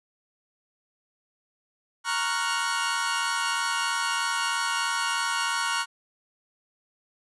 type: chord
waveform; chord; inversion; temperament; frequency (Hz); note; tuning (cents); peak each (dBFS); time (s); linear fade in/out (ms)
sawtooth; Gb major seventh; first; equal; 932.3 / 1108.7 / 1396.9 / 1480; Bb5 / Db6 / F6 / Gb6; 0 / 0 / 0 / 0; -27; 2.04-5.86; 50
effects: resampled to 24000 Hz